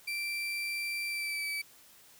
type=tone with pitch glide; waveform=35% pulse; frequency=2349 to 2299 Hz; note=D7 to D7; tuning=0 to -37 cents; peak=-31 dBFS; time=0.07-1.62 s; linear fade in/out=10 ms; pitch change=-37 cents; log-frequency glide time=1.07-1.48 s; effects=white hiss -58 dBFS RMS until 2.19 s